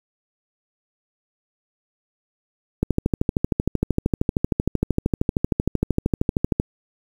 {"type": "click train", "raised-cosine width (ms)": 3, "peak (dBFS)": -5, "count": 50, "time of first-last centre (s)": [2.83, 6.599], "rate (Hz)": 13, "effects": ["7-bit"]}